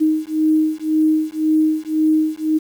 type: beating tone pair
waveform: sine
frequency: 311.1 / 313 Hz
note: D#4 / D#4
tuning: 0 / +10 cents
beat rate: 1.9 Hz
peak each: -17 dBFS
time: 0-2.59 s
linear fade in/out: 20 ms
effects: 7-bit

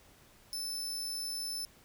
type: tone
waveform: sawtooth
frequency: 5274 Hz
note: E8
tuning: in tune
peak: -33 dBFS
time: 0.53-1.65 s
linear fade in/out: 0 ms
effects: pink hiss -61 dBFS RMS until 1.84 s

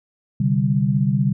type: chord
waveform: sine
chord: C suspended second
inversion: none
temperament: equal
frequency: 130.81 / 146.83 / 196 Hz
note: C3 / D3 / G3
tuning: 0 / 0 / 0 cents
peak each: -20 dBFS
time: 0.4-1.33 s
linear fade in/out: 5 ms
effects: none

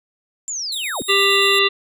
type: linear sweep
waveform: sine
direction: down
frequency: 7380 to 179 Hz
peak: -23 dBFS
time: 0.48-1.02 s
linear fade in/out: 0 ms
type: tone with tremolo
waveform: 10% pulse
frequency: 3729 Hz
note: A#7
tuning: in tune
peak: -18 dBFS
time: 0.72-1.59 s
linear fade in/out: 2 ms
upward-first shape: square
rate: 8.6 Hz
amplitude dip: 30%
type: harmonic tone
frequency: 395.7 Hz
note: G4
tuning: 16 cents sharp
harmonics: 1 / 3 / 5 / 7 / 9 / 10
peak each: -19 / -21 / -21 / -18 / -20 / -22 dBFS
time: 1.08-1.69 s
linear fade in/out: 20 ms
effects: resampled to 32000 Hz

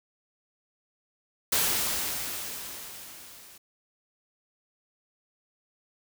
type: noise with level ramp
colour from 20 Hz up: white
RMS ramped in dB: -24 to -51 dBFS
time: 1.52-3.58 s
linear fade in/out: 5 ms
effects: none

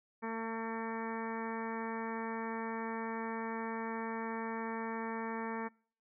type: harmonic tone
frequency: 225.7 Hz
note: A3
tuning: 44 cents sharp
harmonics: 1 / 2 / 3 / 4 / 5 / 6 / 7 / 8 / 9 / 10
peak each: -40 / -42 / -51 / -42 / -47 / -50 / -53 / -48 / -58 / -52 dBFS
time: 0.22-5.69 s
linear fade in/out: 20 ms
effects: noise-tail reverb RT60 0.5 s tail -26 dB re dry

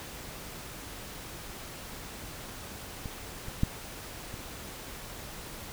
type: clicks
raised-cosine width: 5 ms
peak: -24 / -28 / -12 / -27 dBFS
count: 4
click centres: 3.058 / 3.484 / 3.634 / 4.341 s
effects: pink hiss -43 dBFS RMS until 5.72 s

